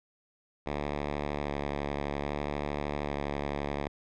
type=tone with vibrato; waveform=5% pulse; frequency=72.3 Hz; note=D2; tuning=27 cents flat; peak=-20 dBFS; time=0.66-3.88 s; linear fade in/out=5 ms; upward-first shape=square; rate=0.62 Hz; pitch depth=16 cents each way; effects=low-pass 3000 Hz 12 dB/octave